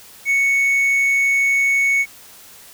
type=tone; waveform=triangle; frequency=2217 Hz; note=C#7; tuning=in tune; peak=-12 dBFS; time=0.25-2.06 s; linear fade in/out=50 ms; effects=white hiss -43 dBFS RMS until 2.73 s